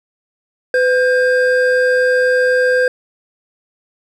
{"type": "tone pair together", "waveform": "triangle", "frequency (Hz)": [504, 1600], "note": ["B4", "G6"], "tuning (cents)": [35, 35], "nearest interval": "octave + minor sixth", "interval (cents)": 2000, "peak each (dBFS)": [-10, -14], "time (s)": [0.74, 2.88], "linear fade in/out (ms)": 2, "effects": []}